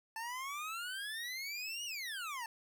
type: exponential two-way sweep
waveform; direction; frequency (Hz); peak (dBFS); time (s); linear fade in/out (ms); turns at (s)
25% pulse; up then down; 882 to 2945 to 882; -36; 0.16-2.46; 2; 1.85
effects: 11-bit